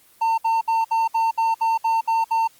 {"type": "tone bursts", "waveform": "triangle", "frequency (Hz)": 904, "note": "A5", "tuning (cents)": 47, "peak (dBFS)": -15, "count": 10, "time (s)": [0.21, 2.477], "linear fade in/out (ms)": 10, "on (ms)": 170, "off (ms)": 63, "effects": ["white hiss -54 dBFS RMS until 2.59 s", "Opus 24 kbps"]}